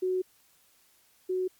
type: tone pair in turn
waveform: sine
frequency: 370 / 370 Hz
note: F#4 / F#4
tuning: 0 / 0 cents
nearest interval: unison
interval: 0 cents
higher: neither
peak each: -25 / -26 dBFS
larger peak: first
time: 0.02-0.22 / 1.29-1.48 s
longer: first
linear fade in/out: 10 ms
effects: white hiss -64 dBFS RMS until 1.59 s + MP3 96 kbps